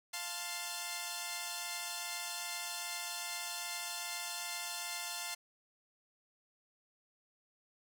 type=chord; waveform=5% pulse; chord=F major; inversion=none; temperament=equal; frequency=698.5 / 880 / 1046.5 Hz; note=F5 / A5 / C6; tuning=0 / 0 / 0 cents; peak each=-31 / -31 / -33 dBFS; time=0.13-5.35 s; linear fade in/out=10 ms; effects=none